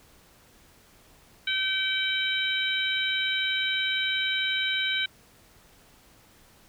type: harmonic tone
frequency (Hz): 769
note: G5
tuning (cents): -33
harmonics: 2 / 3 / 4 / 5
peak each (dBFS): -30 / -30 / -30 / -30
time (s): 1.47-5.06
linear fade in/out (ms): 5
effects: pink hiss -57 dBFS RMS until 6.68 s